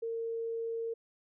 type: tone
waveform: sine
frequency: 457.4 Hz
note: A#4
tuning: 33 cents flat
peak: -33 dBFS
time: 0.02-0.94 s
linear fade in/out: 10 ms
effects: none